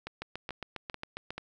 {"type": "two click trains", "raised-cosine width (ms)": 0.3, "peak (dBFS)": [-21, -22], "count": [9, 4], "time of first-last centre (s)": [[0.22, 1.305], [0.07, 1.38]], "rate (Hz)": [7.37, 2.29], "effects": []}